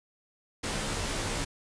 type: noise with comb filter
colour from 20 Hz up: pink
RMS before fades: -32 dBFS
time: 0.63-1.45 s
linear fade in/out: 10 ms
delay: 16 ms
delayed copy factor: -0.65
effects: resampled to 22050 Hz